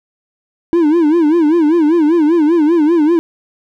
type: tone with vibrato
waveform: triangle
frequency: 320 Hz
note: D#4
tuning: 49 cents sharp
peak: -6 dBFS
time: 0.73-3.19 s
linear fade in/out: 0 ms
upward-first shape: sine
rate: 5.1 Hz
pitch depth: 150 cents each way
effects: none